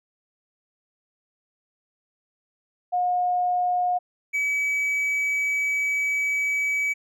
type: tone pair in turn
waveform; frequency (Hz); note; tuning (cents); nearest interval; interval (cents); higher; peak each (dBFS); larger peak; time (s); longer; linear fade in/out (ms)
sine / triangle; 719 / 2283; F#5 / D7; -50 / -50; octave + minor sixth; 2000; second; -20; neither; 2.92-3.99 / 4.33-6.94; second; 20
effects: none